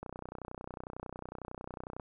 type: click train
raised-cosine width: 1 ms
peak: -27 dBFS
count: 62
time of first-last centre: 0.03-1.998 s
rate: 31 Hz
effects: none